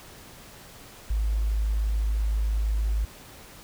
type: tone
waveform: sine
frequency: 53 Hz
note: G#1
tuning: 36 cents sharp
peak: -22 dBFS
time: 1.1-3.05 s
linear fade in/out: 5 ms
effects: pink hiss -47 dBFS RMS until 3.63 s